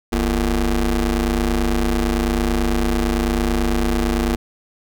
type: ring-modulated tone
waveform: 25% pulse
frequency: 101 Hz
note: G#2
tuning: 48 cents flat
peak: -10 dBFS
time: 0.12-4.36 s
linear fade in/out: 10 ms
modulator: 137 Hz
effects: none